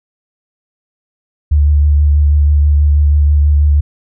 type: tone with vibrato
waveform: sine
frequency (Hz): 73.42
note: D2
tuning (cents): 0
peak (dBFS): -6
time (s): 1.51-3.81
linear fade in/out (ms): 10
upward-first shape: triangle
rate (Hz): 6.2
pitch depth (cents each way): 29
effects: none

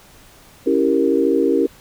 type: chord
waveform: sine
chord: C# diminished seventh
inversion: none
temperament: equal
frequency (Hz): 277.2 / 329.6 / 392 / 466.2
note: C#4 / E4 / G4 / Bb4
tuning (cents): 0 / 0 / 0 / 0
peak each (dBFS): -19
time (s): 0.66-1.67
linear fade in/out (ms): 10
effects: pink hiss -47 dBFS RMS until 1.8 s

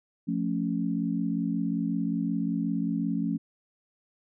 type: chord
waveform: sine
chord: F augmented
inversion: none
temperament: equal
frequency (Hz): 174.61 / 220 / 277.2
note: F3 / A3 / C#4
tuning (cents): 0 / 0 / 0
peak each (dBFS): -30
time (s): 0.27-3.38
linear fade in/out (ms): 20
effects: none

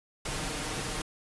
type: noise with comb filter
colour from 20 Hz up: pink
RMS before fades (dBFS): -34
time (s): 0.25-1.02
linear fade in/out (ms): 5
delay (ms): 6.5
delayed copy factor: +0.55
effects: resampled to 24000 Hz

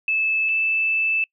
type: tone pair in turn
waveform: sine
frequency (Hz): 2617 / 2634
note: E7 / E7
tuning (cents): -13 / -2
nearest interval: unison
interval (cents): 11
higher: second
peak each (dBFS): -18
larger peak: neither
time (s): 0.08-0.49 / 0.49-1.24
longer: second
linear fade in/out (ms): 2
effects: noise-tail reverb RT60 0.1 s tail -26 dB re dry

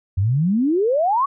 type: exponential sweep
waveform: sine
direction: up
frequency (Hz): 88.9 to 1152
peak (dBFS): -15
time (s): 0.17-1.26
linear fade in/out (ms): 10
effects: none

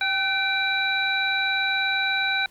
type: harmonic tone with a mistuned harmonic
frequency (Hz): 784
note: G5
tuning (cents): 0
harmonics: 1 / 2 / 3 / 5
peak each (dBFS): -30 / -25 / -26 / -27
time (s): 0.01-2.46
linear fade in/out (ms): 2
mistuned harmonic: 2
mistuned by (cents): -50
effects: pink hiss -56 dBFS RMS until 2.5 s

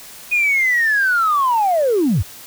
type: linear sweep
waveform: sine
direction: down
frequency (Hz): 2489 to 67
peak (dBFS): -12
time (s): 0.31-2.23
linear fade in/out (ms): 20
effects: tanh soft clip ceiling -9 dBFS + white hiss -38 dBFS RMS until 2.46 s

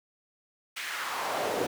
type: noise with high-pass filter sweep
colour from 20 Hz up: brown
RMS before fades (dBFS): -32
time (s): 0.76-1.67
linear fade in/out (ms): 10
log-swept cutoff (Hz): 2300 to 360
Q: 1.7
effects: none

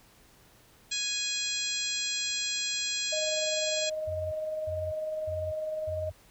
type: harmonic tone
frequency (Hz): 830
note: G#5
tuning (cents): -1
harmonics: 2 / 3 / 4 / 5 / 6 / 7 / 8 / 9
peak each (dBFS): -44 / -37 / -35 / -35 / -42 / -41 / -43 / -35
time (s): 0.91-3.9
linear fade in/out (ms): 10
type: tone with tremolo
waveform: sine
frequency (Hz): 622.3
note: D#5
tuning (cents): 0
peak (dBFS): -29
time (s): 3.12-6.1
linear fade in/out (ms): 10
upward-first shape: sine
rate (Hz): 20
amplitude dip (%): 35
type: tone bursts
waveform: sine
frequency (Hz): 88.3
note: F2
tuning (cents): +20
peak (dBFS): -36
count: 4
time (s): 4.07-6.12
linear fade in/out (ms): 10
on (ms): 250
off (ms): 350
effects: pink hiss -59 dBFS RMS until 6.3 s

